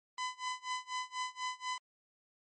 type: tone with tremolo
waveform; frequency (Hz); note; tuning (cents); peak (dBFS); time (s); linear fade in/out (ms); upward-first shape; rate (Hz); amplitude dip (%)
sawtooth; 1008; B5; +35; -30; 0.18-1.78; 2; sine; 4.1; 95
effects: MP3 32 kbps